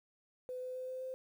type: tone with pitch steps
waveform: sine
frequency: 505 / 508.2 / 511.5 / 514.7 / 518 Hz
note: B4 / B4 / C5 / C5 / C5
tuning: +39 / +49 / -39 / -29 / -17 cents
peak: -39 dBFS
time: 0.49-1.14 s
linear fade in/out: 0 ms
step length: 130 ms
effects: 11-bit